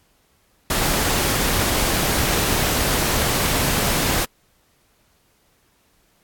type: noise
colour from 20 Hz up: pink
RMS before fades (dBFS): -20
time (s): 0.7-4.25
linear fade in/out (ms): 5
effects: pink hiss -61 dBFS RMS until 6.23 s + AAC 64 kbps